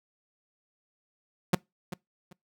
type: tone with echo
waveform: sawtooth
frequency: 179.3 Hz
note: F3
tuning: 46 cents sharp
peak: -15 dBFS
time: 1.53-1.55 s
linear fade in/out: 5 ms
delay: 390 ms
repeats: 2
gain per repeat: -14 dB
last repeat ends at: 2.33 s
effects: noise-tail reverb RT60 0.2 s tail -24 dB re dry